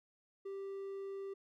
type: tone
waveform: triangle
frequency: 392 Hz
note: G4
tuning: in tune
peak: -39 dBFS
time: 0.45-1.34 s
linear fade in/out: 10 ms
effects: none